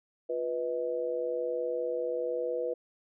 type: tone with amplitude modulation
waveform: sine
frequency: 492.8 Hz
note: B4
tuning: 4 cents flat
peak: -25 dBFS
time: 0.29-2.74 s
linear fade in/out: 10 ms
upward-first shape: sine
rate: 141 Hz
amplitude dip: 90%
effects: none